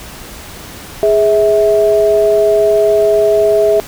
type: tone pair together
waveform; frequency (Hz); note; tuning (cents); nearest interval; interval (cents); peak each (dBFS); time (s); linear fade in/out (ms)
sine; 415.3 / 649.9; G#4 / E5; 0 / -25; minor sixth; 775; -10; 1.03-3.8; 0
effects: pink hiss -31 dBFS RMS until 3.87 s